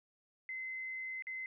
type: tone with dropouts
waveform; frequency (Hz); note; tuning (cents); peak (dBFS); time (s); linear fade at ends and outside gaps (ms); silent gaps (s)
sine; 2055; C7; -32; -39; 0.49-1.46; 1; 1.223-1.269
effects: none